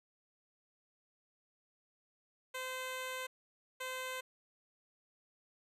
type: tone bursts at uneven times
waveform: 10% pulse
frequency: 515 Hz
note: C5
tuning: 28 cents flat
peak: -31 dBFS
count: 2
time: 2.54-3.27 / 3.8-4.21 s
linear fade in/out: 10 ms
effects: resampled to 32000 Hz + 12-bit